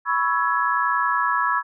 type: chord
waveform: sine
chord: C# minor seventh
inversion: third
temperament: equal with one note detuned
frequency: 987.8 / 1108.7 / 1318.5 / 1677.6 Hz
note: B5 / C#6 / E6 / G#6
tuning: 0 / 0 / 0 / +17 cents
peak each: -24 dBFS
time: 0.05-1.63 s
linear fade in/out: 50 ms
effects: none